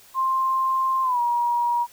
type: tone with pitch glide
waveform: sine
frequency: 1053 to 954.5 Hz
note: C6 to A#5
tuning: +11 to +41 cents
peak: -19 dBFS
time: 0.14-1.87 s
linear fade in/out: 50 ms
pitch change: -170 cents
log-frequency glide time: 1.03-1.2 s
effects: white hiss -51 dBFS RMS until 1.92 s